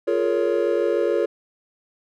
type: chord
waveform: triangle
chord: Bb minor seventh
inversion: second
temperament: just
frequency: 349.6 / 419.5 / 466.2 / 559.4 Hz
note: F4 / Ab4 / Bb4 / Db5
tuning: +2 / +17 / 0 / +16 cents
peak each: -22 dBFS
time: 0.07-1.26 s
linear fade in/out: 10 ms
effects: none